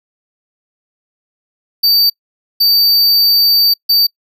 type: tone bursts at uneven times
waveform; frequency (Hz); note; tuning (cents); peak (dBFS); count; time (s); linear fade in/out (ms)
square; 4617; D8; -30; -8; 3; 1.83-2.1 / 2.6-3.74 / 3.89-4.07; 10
effects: noise-tail reverb RT60 0.1 s tail -26 dB re dry